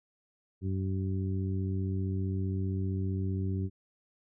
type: harmonic tone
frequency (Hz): 95.3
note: G2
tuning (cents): -48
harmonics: 1 / 2 / 3 / 4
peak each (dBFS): -30 / -36 / -40 / -42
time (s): 0.61-3.7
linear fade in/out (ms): 50
effects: none